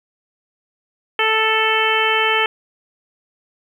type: harmonic tone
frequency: 440 Hz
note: A4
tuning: in tune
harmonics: 1 / 2 / 3 / 4 / 5 / 6 / 7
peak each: -22 / -22 / -22 / -22 / -22 / -22 / -22 dBFS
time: 1.19-2.46 s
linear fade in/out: 2 ms
effects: 8-bit